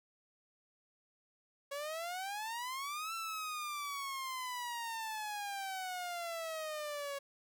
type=exponential two-way sweep; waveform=sawtooth; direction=up then down; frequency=554.4 to 1347 to 554.4 Hz; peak=-35 dBFS; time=1.71-7.19 s; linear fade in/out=10 ms; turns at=3.14 s; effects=none